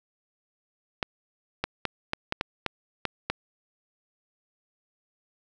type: clicks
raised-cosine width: 0.3 ms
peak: -10 dBFS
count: 9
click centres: 1.028 / 1.64 / 1.853 / 2.134 / 2.324 / 2.411 / 2.663 / 3.053 / 3.3 s
effects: none